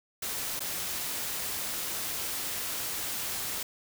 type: noise with dropouts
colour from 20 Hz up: white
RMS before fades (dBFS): -34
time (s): 0.22-3.63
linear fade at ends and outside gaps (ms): 5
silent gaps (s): 0.594-0.604
effects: none